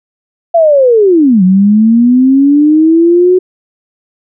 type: linear two-way sweep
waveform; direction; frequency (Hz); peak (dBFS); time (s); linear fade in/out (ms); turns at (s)
sine; down then up; 688 to 181 to 371.2; -3; 0.54-3.39; 10; 1.43
effects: none